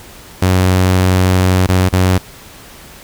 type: tone with dropouts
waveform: sawtooth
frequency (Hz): 92.5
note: F#2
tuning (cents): 0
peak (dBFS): -5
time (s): 0.42-2.18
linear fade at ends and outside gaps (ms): 5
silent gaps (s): 1.668-1.688 / 1.888-1.927
effects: pink hiss -37 dBFS RMS until 3.03 s